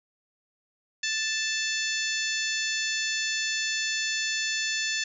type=harmonic tone; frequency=880 Hz; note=A5; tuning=in tune; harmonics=2 / 3 / 4 / 5 / 6 / 7 / 8; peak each=-31 / -33 / -34 / -35 / -36 / -36 / -37 dBFS; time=1.03-5.04 s; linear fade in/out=5 ms; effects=none